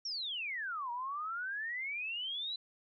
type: exponential two-way sweep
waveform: sine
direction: down then up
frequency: 5680 to 937 to 4035 Hz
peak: -36 dBFS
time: 0.05-2.56 s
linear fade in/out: 5 ms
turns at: 0.91 s
effects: none